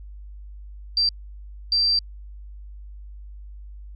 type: tone bursts at uneven times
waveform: sine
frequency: 4699 Hz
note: D8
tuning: in tune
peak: -17 dBFS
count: 2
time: 0.97-1.09 / 1.72-1.99 s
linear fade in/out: 2 ms
effects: added 50 Hz sine -37 dBFS peak until 3.95 s